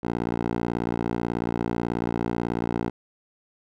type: tone with band-pass filter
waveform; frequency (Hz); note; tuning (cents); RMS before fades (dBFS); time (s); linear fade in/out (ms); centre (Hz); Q
10% pulse; 58.27; A#1; 0; -27; 0.03-2.9; 10; 450; 0.65
effects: none